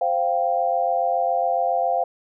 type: chord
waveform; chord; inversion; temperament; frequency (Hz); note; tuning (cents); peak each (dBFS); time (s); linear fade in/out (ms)
sine; C suspended fourth; none; just; 523.3 / 697.7 / 784.9; C5 / F5 / G5; 0 / -2 / +2; -25 / -21 / -24; 0.01-2.04; 5
effects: none